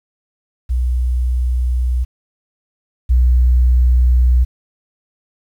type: tone pair in turn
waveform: sine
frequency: 61.9 / 61.9 Hz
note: B1 / B1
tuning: +5 / +5 cents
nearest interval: unison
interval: 0 cents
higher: neither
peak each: -13 / -7 dBFS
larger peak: second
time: 0.69-2.05 / 3.09-4.45 s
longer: neither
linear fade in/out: 20 ms
effects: tanh soft clip ceiling -5 dBFS + 8-bit